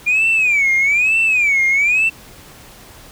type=tone with vibrato; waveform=sine; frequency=2386 Hz; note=D7; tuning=27 cents sharp; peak=-10 dBFS; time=0.06-2.1 s; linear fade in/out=20 ms; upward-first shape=sine; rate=1.1 Hz; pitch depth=200 cents each way; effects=tanh soft clip ceiling -9 dBFS + pink hiss -41 dBFS RMS until 3.11 s